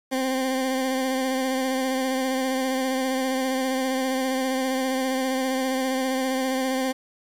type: tone with vibrato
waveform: 20% pulse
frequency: 261.6 Hz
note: C4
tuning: in tune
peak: -18 dBFS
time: 0.11-6.93 s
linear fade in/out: 20 ms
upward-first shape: triangle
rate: 15 Hz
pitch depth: 32 cents each way
effects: resampled to 32000 Hz + 8-bit